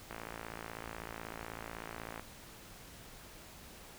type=click train; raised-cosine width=0.5 ms; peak=-27 dBFS; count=118; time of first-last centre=0.11-2.196 s; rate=56.1 Hz; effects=pink hiss -53 dBFS RMS until 3.98 s